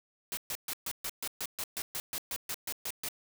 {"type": "noise bursts", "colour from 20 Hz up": "white", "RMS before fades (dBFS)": -36, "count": 16, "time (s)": [0.32, 3.086], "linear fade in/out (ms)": 0, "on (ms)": 51, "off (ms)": 130, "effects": []}